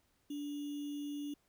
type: tone with sample-and-hold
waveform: sine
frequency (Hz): 290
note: D4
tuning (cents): -22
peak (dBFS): -38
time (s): 0.3-1.34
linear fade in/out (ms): 5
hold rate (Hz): 3150
effects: pink hiss -75 dBFS RMS until 1.48 s